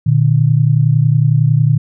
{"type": "tone pair together", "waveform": "sine", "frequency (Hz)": [119.06, 150], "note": ["A#2", "D3"], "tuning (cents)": [37, 37], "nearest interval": "major third", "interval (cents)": 400, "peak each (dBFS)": -11, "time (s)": [0.06, 1.78], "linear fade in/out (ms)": 10, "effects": []}